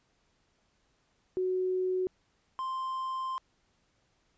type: tone pair in turn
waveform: sine / triangle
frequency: 370 / 1046.5 Hz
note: F#4 / C6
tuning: 0 / 0 cents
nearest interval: octave + tritone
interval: 1800 cents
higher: second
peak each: -27 / -30 dBFS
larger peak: first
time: 1.37-2.07 / 2.59-3.38 s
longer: second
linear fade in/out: 0 ms
effects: pink hiss -72 dBFS RMS until 4.37 s + resampled to 16000 Hz